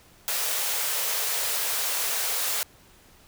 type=high-pass noise; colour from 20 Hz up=white; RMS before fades=-27 dBFS; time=0.28-2.63 s; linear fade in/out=0 ms; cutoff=410 Hz; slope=96 dB/octave; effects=pink hiss -55 dBFS RMS until 3.27 s